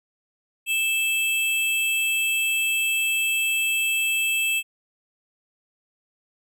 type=tone pair together; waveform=square; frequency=2637 / 3227 Hz; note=E7 / G7; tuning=0 / +50 cents; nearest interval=minor third; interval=350 cents; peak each=-22 / -30 dBFS; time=0.66-4.63 s; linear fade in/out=50 ms; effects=none